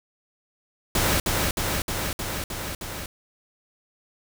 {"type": "noise with echo", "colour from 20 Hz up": "pink", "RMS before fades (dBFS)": -22, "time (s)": [0.95, 1.2], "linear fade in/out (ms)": 2, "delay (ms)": 310, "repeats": 6, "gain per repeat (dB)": -2, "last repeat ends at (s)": 3.06, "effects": []}